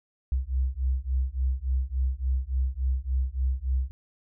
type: beating tone pair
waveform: sine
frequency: 63.2 / 66.7 Hz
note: B1 / C2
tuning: +41 / +34 cents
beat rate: 3.5 Hz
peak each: -27 dBFS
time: 0.32-3.91 s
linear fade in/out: 0 ms
effects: none